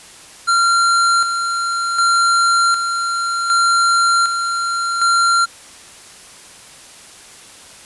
square tone with tremolo, 1378 Hz, F6, 24 cents flat, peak -12 dBFS, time 0.47-5.46 s, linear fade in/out 20 ms, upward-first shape square, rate 0.66 Hz, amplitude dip 50%, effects white hiss -40 dBFS RMS until 7.85 s + resampled to 24000 Hz

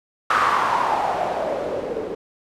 blue noise with low-pass filter sweep, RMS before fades -22 dBFS, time 0.3-2.15 s, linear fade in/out 5 ms, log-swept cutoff 1300 to 400 Hz, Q 4.5, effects none

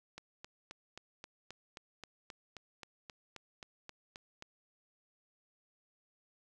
click train, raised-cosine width 0.2 ms, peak -29 dBFS, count 17, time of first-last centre 0.18-4.424 s, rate 3.77 Hz, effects none

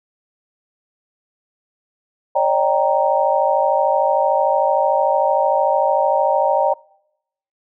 sine chord, Eb dominant seventh, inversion third, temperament equal with one note detuned, 554.4 / 607.7 / 784 / 932.3 Hz, Db5 / Eb5 / G5 / Bb5, 0 / -41 / 0 / 0 cents, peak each -19 dBFS, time 2.35-6.74 s, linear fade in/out 10 ms, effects noise-tail reverb RT60 0.8 s tail -25 dB re dry

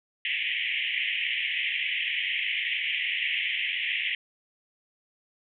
pink band-pass noise, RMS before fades -29 dBFS, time 0.25-4.15 s, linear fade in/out 2 ms, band 1900 to 3200 Hz, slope 96 dB/octave, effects none

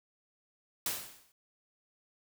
white noise with exponential decay, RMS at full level -31 dBFS, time 0.86-1.32 s, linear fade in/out 2 ms, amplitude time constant 99 ms, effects none

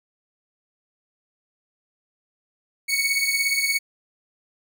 sawtooth beating tone pair, 2217 / 2234 Hz, C#7 / C#7, 0 / +13 cents, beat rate 17 Hz, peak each -19 / -21 dBFS, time 2.88-3.79 s, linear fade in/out 20 ms, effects none

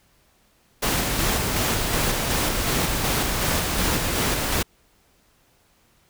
pink noise with tremolo, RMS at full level -22 dBFS, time 0.82-4.63 s, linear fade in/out 10 ms, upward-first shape square, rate 2.7 Hz, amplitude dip 25%, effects pink hiss -61 dBFS RMS until 6.09 s

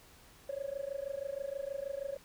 sine tone with amplitude modulation, 554.4 Hz, C#5, in tune, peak -31 dBFS, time 0.49-2.17 s, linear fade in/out 5 ms, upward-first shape sine, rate 26.3 Hz, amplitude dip 95%, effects tanh soft clip ceiling -30 dBFS + pink hiss -59 dBFS RMS until 2.24 s

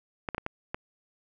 clicks, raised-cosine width 0.5 ms, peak -16 dBFS, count 5, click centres 0.288 / 0.347 / 0.381 / 0.464 / 0.745 s, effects none

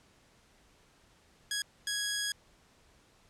10% pulse tone bursts at uneven times, 1661.2 Hz, G#6, in tune, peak -22 dBFS, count 2, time 1.51-1.62 / 1.87-2.32 s, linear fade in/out 2 ms, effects pink hiss -64 dBFS RMS until 3.29 s + low-pass 9000 Hz 12 dB/octave

